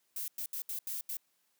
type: noise bursts at uneven times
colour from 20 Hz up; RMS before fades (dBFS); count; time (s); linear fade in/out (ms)
violet; -38; 6; 0.16-0.28 / 0.38-0.46 / 0.53-0.62 / 0.69-0.79 / 0.87-1.01 / 1.09-1.17; 2
effects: white hiss -75 dBFS RMS until 1.59 s + high-pass 150 Hz 12 dB/octave